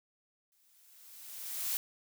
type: noise with exponential growth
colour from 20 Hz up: blue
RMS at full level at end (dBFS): -32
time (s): 0.52-1.77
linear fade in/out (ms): 1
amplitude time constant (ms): 270
effects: none